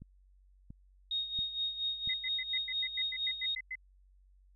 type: click train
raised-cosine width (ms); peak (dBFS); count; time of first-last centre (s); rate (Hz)
5; -35; 4; 0.02-2.075; 1.46
type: tone with tremolo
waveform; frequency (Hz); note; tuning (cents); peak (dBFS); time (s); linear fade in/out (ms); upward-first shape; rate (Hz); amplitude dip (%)
sine; 3729; A#7; 0; -30; 1.11-3.55; 2; sine; 4.3; 70
type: tone bursts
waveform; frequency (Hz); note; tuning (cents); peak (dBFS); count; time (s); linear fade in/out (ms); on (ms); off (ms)
sine; 2038; C7; -46; -36; 12; 2.09-3.755; 5; 48; 99
effects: added 47 Hz sine -60 dBFS peak until 4.55 s